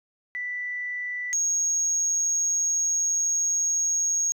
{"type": "tone pair in turn", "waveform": "sine", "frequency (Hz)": [1975.5, 6567], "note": ["B6", "G#8"], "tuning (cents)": [0, -20], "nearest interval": "octave + major sixth", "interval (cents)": 2080, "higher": "second", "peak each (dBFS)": [-28, -20], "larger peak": "second", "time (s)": [[0.35, 1.33], [1.33, 4.32]], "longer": "second", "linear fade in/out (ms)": 0, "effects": ["tanh soft clip ceiling -19 dBFS"]}